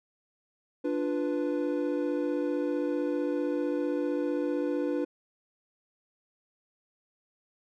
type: chord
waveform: triangle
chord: B diminished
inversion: first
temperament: equal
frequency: 293.7 / 349.2 / 493.9 Hz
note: D4 / F4 / B4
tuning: 0 / 0 / 0 cents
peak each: -28 / -31 / -30 dBFS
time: 0.84-5.05 s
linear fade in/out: 10 ms
effects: none